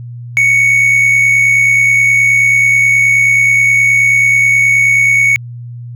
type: tone with amplitude modulation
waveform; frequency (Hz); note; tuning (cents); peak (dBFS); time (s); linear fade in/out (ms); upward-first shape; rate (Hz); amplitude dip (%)
triangle; 2225; C#7; +6; -3; 0.37-5.36; 0; sine; 69.4; 40
effects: added 120 Hz sine -24 dBFS peak until 5.95 s